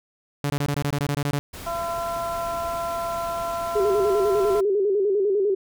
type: tone bursts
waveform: sawtooth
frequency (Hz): 143.7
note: D3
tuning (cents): -37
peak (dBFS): -18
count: 12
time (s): 0.44-1.39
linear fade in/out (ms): 0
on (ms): 59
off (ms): 22
type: noise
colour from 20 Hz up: pink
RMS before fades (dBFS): -38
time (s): 1.53-4.61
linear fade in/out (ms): 10
type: harmonic tone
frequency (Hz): 338.9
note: E4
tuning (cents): +48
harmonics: 2 / 3 / 4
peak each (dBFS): -27 / -31 / -33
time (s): 1.66-4.61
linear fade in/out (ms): 10
type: tone with vibrato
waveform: sine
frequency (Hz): 400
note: G4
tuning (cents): +35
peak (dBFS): -18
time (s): 3.75-5.55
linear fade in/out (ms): 10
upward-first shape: square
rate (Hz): 10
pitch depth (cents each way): 76
effects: none